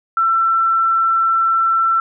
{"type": "tone", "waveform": "sine", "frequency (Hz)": 1342, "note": "E6", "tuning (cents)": 31, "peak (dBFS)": -12, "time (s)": [0.17, 2], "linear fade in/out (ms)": 2, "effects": []}